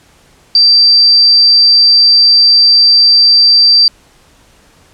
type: tone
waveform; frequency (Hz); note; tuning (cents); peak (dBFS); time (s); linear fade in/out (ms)
sine; 4684; D8; -5; -3; 0.55-3.88; 2
effects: pink hiss -46 dBFS RMS until 4.93 s + low-pass 10000 Hz 12 dB/octave